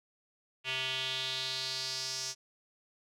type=tone with band-pass filter sweep; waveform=square; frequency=130.81 Hz; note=C3; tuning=in tune; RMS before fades=-36 dBFS; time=0.64-2.35 s; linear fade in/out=50 ms; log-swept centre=2800 to 5800 Hz; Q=3.9; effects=none